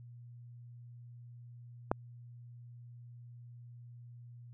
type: click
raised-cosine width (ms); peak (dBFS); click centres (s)
1; -14; 1.915
effects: added 120 Hz sine -49 dBFS peak until 4.53 s